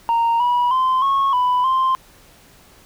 sine tone with pitch steps, 927 / 973 / 1035 / 1096 / 994 / 1047 Hz, A#5 / B5 / C6 / C#6 / B5 / C6, -10 / -26 / -19 / -20 / +11 / +1 cents, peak -12 dBFS, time 0.09-1.95 s, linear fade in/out 0 ms, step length 310 ms, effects tanh soft clip ceiling -13 dBFS + pink hiss -49 dBFS RMS until 2.85 s

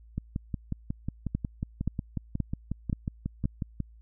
two click trains, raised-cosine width 5 ms, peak -18 / -15 dBFS, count 21 / 5, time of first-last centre 0.18-3.803 / 1.35-3.455 s, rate 5.52 / 1.9 Hz, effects added 56 Hz sine -50 dBFS peak until 4.01 s

